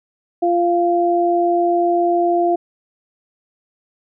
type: tone pair together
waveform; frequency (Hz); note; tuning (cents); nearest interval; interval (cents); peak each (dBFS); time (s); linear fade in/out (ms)
sine; 346.6 / 694.2; F4 / F5; -13 / -11; octave; 1202; -16; 0.42-2.56; 10
effects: none